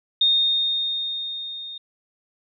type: tone with level ramp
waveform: sine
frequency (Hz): 3680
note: A#7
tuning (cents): -23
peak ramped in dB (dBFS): -14 to -33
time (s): 0.21-1.78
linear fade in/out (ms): 5
effects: none